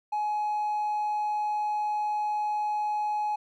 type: tone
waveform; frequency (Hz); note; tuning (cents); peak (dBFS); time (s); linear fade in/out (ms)
triangle; 842; G#5; +24; -23; 0.12-3.36; 10
effects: tanh soft clip ceiling -21 dBFS